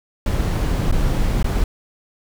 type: noise with dropouts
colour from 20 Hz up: brown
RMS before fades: -18 dBFS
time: 0.26-1.64 s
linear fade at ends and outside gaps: 2 ms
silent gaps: 0.914-0.924 / 1.428-1.443 s
effects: none